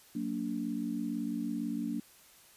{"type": "chord", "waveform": "sine", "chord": "Gb augmented", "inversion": "none", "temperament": "just", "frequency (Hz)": [185, 231.2, 289.1], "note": ["Gb3", "Bb3", "D4"], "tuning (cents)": [0, -14, -27], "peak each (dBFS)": [-40, -35, -36], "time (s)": [0.15, 2], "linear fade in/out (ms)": 5, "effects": ["white hiss -59 dBFS RMS until 2.56 s", "resampled to 32000 Hz"]}